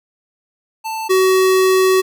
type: tone pair in turn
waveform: square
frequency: 885 / 376.2 Hz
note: A5 / F#4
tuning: +10 / +29 cents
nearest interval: octave + minor third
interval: 1481 cents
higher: first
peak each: -22 / -11 dBFS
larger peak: second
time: 0.84-1.09 / 1.09-2.02 s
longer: second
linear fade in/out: 20 ms
effects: none